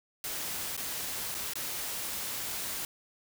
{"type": "noise with dropouts", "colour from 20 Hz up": "white", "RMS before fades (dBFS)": -36, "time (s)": [0.24, 2.85], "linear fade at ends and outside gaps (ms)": 1, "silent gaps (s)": [[0.766, 0.776], [1.344, 1.349], [1.535, 1.555]], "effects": []}